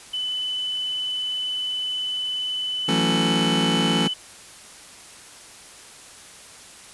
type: tone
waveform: sine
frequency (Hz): 3006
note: F#7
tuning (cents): +27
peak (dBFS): -24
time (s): 0.13-4.14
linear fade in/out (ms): 10
type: chord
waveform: sawtooth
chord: F# minor seventh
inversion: third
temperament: just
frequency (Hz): 166.5 / 185 / 222 / 277.5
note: E3 / F#3 / A3 / C#4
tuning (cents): +18 / 0 / +16 / +2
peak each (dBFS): -20 / -23 / -20 / -22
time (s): 2.88-4.08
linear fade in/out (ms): 10
effects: white hiss -44 dBFS RMS until 6.93 s + resampled to 24000 Hz